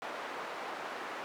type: band-pass noise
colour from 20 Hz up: white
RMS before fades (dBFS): -41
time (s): 0.02-1.24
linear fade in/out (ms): 0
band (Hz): 400 to 1300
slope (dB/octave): 12
effects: none